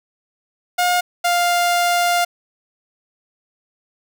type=tone pair in turn; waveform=sawtooth; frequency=714 / 700.5 Hz; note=F5 / F5; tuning=+38 / +5 cents; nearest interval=unison; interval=33 cents; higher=first; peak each=-11 dBFS; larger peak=neither; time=0.78-1.01 / 1.24-2.25 s; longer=second; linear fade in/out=10 ms; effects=none